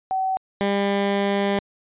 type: tone pair in turn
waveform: sine / 15% pulse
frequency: 760 / 199.91 Hz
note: F#5 / G3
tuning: +46 / +34 cents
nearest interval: octave + major seventh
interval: 2312 cents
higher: first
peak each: -20 / -13 dBFS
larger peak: second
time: 0.11-0.37 / 0.61-1.59 s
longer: second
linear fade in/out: 0 ms
effects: resampled to 8000 Hz